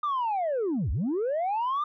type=linear two-way sweep; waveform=sine; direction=down then up; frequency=1220 to 54.6 to 1220 Hz; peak=-23 dBFS; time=0.03-1.84 s; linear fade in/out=5 ms; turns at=0.91 s; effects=tanh soft clip ceiling -23 dBFS